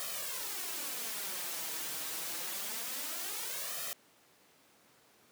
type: noise with flanger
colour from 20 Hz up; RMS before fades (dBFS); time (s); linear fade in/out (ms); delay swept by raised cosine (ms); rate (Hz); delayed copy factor
white; -39; 0-3.93; 0; 1.6 to 6.4; 0.26; +1
effects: pink hiss -64 dBFS RMS until 5.31 s + high-pass 200 Hz 12 dB/octave